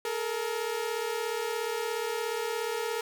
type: tone pair together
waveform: sawtooth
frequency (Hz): 429.2 / 466.2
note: A4 / A#4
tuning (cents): -43 / 0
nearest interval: minor second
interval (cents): 143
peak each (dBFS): -30 / -28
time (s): 0.05-3.01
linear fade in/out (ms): 2
effects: none